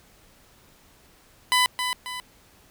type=tone with echo; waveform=15% pulse; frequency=1000 Hz; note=B5; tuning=21 cents sharp; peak=-11 dBFS; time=1.52-1.66 s; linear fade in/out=0 ms; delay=270 ms; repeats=2; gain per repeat=-7 dB; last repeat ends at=2.2 s; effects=pink hiss -56 dBFS RMS until 2.7 s